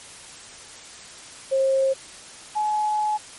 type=tone pair in turn; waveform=sine; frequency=535 / 849.3 Hz; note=C5 / G#5; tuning=+38 / +39 cents; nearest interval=minor sixth; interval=801 cents; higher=second; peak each=-17 / -20 dBFS; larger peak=first; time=1.51-1.94 / 2.55-3.18 s; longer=second; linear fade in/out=20 ms; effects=white hiss -42 dBFS RMS until 3.38 s + MP3 48 kbps